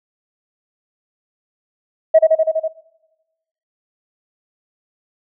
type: tone with echo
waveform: sine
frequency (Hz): 640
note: D#5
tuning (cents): +49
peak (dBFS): -4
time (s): 2.14-2.19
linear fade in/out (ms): 10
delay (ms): 82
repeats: 6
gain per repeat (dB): -2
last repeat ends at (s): 2.682
effects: noise-tail reverb RT60 1.0 s tail -21 dB re dry + tanh soft clip ceiling -1 dBFS